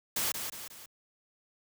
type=noise with echo; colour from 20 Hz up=white; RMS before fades=-31 dBFS; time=0.16-0.32 s; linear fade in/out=5 ms; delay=180 ms; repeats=3; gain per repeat=-6 dB; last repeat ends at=0.86 s; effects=high-pass 80 Hz 12 dB/octave